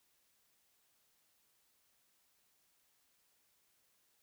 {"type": "silence", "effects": ["white hiss -75 dBFS RMS until 4.22 s"]}